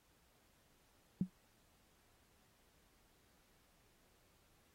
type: tone with exponential decay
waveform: sine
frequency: 185 Hz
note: F#3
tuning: in tune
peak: -28 dBFS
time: 1.21-1.3 s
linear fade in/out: 2 ms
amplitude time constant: 18 ms
effects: pink hiss -73 dBFS RMS until 4.74 s + AAC 48 kbps